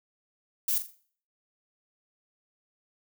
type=noise with echo; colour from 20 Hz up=violet; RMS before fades=-27 dBFS; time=0.68-0.78 s; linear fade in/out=2 ms; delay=42 ms; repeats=4; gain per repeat=-9 dB; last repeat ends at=0.948 s; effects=noise-tail reverb RT60 0.5 s tail -18 dB re dry